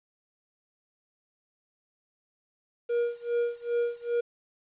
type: tone with tremolo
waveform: triangle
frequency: 474.9 Hz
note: A#4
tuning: 32 cents sharp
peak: -21 dBFS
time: 2.89-4.21 s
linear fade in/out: 10 ms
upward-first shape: sine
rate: 2.5 Hz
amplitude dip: 95%
effects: resampled to 8000 Hz + 10-bit